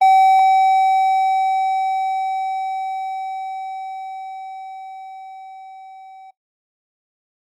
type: tone with level ramp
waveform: triangle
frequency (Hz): 765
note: G5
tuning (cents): -42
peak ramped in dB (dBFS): -6 to -36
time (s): 0.01-6.31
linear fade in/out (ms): 10
effects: noise-tail reverb RT60 0.1 s tail -19 dB re dry + Opus 24 kbps